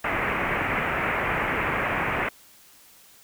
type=low-pass noise; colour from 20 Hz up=white; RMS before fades=-26 dBFS; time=0.04-2.29 s; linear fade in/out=5 ms; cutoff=2400 Hz; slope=48 dB/octave; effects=white hiss -53 dBFS RMS until 3.23 s